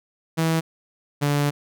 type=tone pair in turn; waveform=sawtooth; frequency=162.5 / 144.7 Hz; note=E3 / D3; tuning=-24 / -25 cents; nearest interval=major second; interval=201 cents; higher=first; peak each=-15 dBFS; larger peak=neither; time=0.37-0.61 / 1.21-1.51 s; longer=second; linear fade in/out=20 ms; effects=none